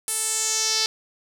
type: tone with band-pass filter sweep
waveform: sawtooth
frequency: 440 Hz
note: A4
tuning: in tune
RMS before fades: -24 dBFS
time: 0.08-0.86 s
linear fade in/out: 0 ms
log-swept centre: 9900 to 4800 Hz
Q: 3.4
effects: none